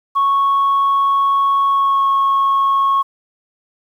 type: tone with pitch glide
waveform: sine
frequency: 1106 to 1096.5 Hz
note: C#6 to C#6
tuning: -4 to -19 cents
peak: -10 dBFS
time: 0.15-3.03 s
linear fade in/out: 20 ms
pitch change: -15 cents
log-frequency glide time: 1.68-2.07 s
effects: tanh soft clip ceiling -9 dBFS + 8-bit